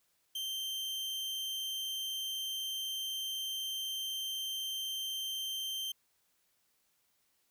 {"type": "tone", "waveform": "40% pulse", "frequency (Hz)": 3136, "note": "G7", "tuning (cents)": 0, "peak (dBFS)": -35, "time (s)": [0.35, 5.92], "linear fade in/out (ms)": 5, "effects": ["white hiss -75 dBFS RMS until 7.5 s"]}